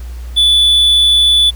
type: tone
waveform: triangle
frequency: 3466 Hz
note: A7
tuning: 27 cents flat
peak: -5 dBFS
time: 0.36-1.51 s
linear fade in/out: 20 ms
effects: added 60 Hz sine -23 dBFS peak until 1.55 s + pink hiss -42 dBFS RMS until 1.55 s